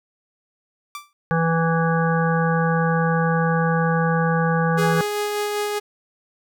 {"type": "tone with exponential decay", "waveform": "sawtooth", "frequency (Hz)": 1171, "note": "D6", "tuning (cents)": -5, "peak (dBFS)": -24, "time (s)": [0.95, 1.13], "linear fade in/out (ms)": 1, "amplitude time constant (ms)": 37}
{"type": "harmonic tone", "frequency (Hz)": 164.81, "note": "E3", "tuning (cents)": 0, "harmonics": [1, 3, 5, 7, 9, 10], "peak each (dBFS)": [-19, -24, -26, -27, -29, -29], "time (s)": [1.31, 5.01], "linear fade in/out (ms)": 0}
{"type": "tone with tremolo", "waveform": "sawtooth", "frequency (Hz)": 415.3, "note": "G#4", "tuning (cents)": 0, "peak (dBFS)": -17, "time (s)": [4.77, 5.8], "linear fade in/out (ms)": 20, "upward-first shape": "sine", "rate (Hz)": 5.1, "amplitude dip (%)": 25}
{"effects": []}